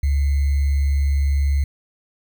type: tone with sample-and-hold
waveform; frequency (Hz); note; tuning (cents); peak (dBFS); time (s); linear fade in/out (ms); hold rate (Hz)
sine; 70.2; C#2; +22; -15; 0.03-1.64; 5; 2100
effects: none